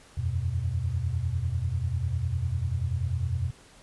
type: chord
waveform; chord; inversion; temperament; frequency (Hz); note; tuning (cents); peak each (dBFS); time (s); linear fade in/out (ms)
sine; E suspended second; none; equal; 82.41 / 92.5 / 123.47; E2 / F#2 / B2; 0 / 0 / 0; -30; 0.17-3.51; 10
effects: pink hiss -54 dBFS RMS until 3.82 s + resampled to 24000 Hz